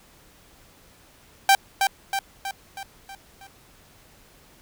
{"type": "tone with echo", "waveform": "sawtooth", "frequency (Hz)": 784, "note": "G5", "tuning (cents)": 0, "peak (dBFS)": -9, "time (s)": [1.49, 1.55], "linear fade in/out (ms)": 2, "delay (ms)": 320, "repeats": 6, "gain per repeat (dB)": -5, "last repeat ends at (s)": 3.47, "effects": ["pink hiss -54 dBFS RMS until 4.61 s"]}